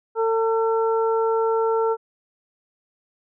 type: harmonic tone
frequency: 450 Hz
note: A4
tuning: 39 cents sharp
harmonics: 1 / 2 / 3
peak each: -19 / -25 / -29 dBFS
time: 0.15-1.97 s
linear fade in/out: 50 ms
effects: none